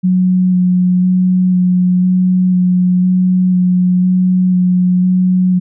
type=tone with vibrato; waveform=sine; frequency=182.3 Hz; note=F#3; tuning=25 cents flat; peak=-8 dBFS; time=0.03-5.6 s; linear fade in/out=20 ms; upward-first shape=square; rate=1 Hz; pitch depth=11 cents each way; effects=none